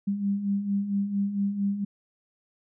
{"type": "beating tone pair", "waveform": "sine", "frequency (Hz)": [196.6, 201], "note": ["G3", "G3"], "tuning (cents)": [5, 44], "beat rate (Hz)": 4.4, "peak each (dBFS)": [-32, -25], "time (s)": [0.07, 1.85], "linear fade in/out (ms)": 10, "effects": []}